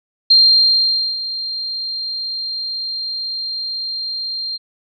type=tone with ADSR envelope; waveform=sine; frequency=4186 Hz; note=C8; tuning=in tune; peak=-6 dBFS; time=0.3-4.58 s; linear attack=9 ms; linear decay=860 ms; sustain=-15 dB; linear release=26 ms; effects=none